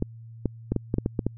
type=clicks; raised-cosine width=3 ms; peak=-11 dBFS; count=9; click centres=0.024 / 0.457 / 0.72 / 0.763 / 0.941 / 0.984 / 1.061 / 1.192 / 1.266 s; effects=added 114 Hz sine -41 dBFS peak until 1.37 s